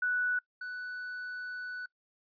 sine / triangle tone pair in turn, 1480 / 1486.3 Hz, F#6 / F#6, 0 / +7 cents, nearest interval unison, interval 7 cents, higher second, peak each -27 / -35 dBFS, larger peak first, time 0.02-0.39 / 0.61-1.86 s, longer second, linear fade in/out 5 ms, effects noise-tail reverb RT60 0.1 s tail -23 dB re dry + resampled to 11025 Hz

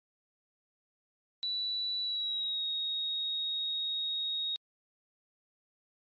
sine tone with pitch glide, 3951 to 3757 Hz, B7 to A#7, 0 to +13 cents, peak -29 dBFS, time 1.43-4.56 s, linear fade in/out 0 ms, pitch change -87 cents, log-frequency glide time 2.02-2.64 s, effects tanh soft clip ceiling -29 dBFS + MP3 32 kbps

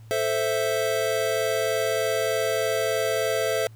square chord, A minor, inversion none, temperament equal, 440 / 523.3 / 659.3 Hz, A4 / C5 / E5, 0 / 0 / 0 cents, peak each -28 / -28 / -27 dBFS, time 0.11-3.67 s, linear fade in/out 0 ms, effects added 111 Hz sine -43 dBFS peak until 3.75 s + pink hiss -60 dBFS RMS until 3.75 s

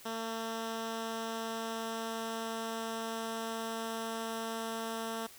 10% pulse tone with low-pass filter sweep, 225.7 Hz, A3, 44 cents sharp, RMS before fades -38 dBFS, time 0.05-5.27 s, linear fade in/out 10 ms, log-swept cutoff 6600 to 12000 Hz, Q 1, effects white hiss -54 dBFS RMS until 5.38 s

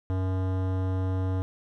sine tone with hard clipping, 93.6 Hz, F#2, 20 cents sharp, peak -27 dBFS, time 0.1-1.42 s, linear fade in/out 0 ms, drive 18 dB, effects none

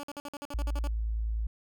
15% pulse tone bursts, 288 Hz, D4, 34 cents flat, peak -31 dBFS, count 11, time 0-0.872 s, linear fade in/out 0 ms, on 32 ms, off 52 ms
sine tone, 55 Hz, A1, in tune, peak -28 dBFS, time 0.54-1.47 s, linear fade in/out 5 ms
effects none

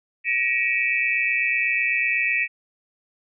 sine tone cluster, 1908 / 2278 / 2406 / 2604 Hz, A#6 / C#7 / D7 / E7, +40 / +47 / +41 / -22 cents, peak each -25 dBFS, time 0.24-2.48 s, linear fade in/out 50 ms, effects none

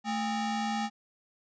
45% pulse ring-modulated tone, 515 Hz, C5, 28 cents flat, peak -26 dBFS, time 0.04-0.9 s, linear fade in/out 50 ms, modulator 295 Hz, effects resampled to 16000 Hz

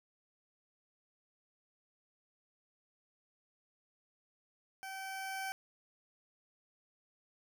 20% pulse tone with level ramp, 770 Hz, G5, 31 cents flat, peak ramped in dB -38 to -32 dBFS, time 4.83-5.52 s, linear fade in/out 0 ms, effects none

